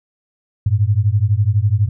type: beating tone pair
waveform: sine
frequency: 98 / 110 Hz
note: G2 / A2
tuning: 0 / 0 cents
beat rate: 12 Hz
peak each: -15 dBFS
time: 0.66-1.89 s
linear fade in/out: 5 ms
effects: none